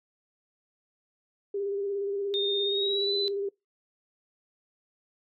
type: tone with vibrato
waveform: sine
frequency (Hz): 399.7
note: G4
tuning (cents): +34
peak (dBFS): -28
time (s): 1.54-3.49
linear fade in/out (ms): 5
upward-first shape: square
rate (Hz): 17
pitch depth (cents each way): 25
type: tone with pitch glide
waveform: sine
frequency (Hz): 3654 to 4008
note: A#7 to B7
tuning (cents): -35 to +25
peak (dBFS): -27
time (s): 2.34-3.28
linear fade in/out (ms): 0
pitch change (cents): +160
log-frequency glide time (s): 2.63-3.13
effects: noise-tail reverb RT60 0.2 s tail -23 dB re dry